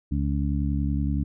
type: harmonic tone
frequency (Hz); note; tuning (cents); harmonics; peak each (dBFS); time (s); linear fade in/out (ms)
70.7; C#2; +35; 1 / 2 / 3 / 4; -25 / -28 / -30 / -31; 0.11-1.24; 10
effects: none